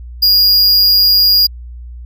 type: tone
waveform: square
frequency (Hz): 4853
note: D#8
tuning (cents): -44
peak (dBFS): -7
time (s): 0.22-1.47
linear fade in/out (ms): 10
effects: added 60 Hz sine -27 dBFS peak until 2.05 s